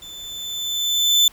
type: tone with level ramp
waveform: 35% pulse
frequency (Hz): 3523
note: A7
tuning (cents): +1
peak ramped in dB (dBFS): -34 to -9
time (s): 0.02-1.28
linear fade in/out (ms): 2
effects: pink hiss -49 dBFS RMS until 1.32 s